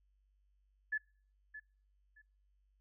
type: tone with echo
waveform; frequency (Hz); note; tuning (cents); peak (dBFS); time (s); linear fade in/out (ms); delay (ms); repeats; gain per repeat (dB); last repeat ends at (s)
sine; 1723; A6; -37; -32; 0.92-0.98; 10; 620; 2; -13; 2.22
effects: noise-tail reverb RT60 0.5 s tail -26 dB re dry + added 49 Hz sine -70 dBFS peak until 2.8 s